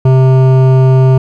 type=tone with hard clipping; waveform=sine; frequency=130.81 Hz; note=C3; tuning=in tune; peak=-6 dBFS; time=0.05-1.18 s; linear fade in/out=5 ms; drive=13 dB; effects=none